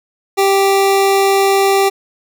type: tone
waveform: 25% pulse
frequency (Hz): 392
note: G4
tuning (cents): 0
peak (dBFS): -6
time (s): 0.37-1.9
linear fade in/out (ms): 20
effects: none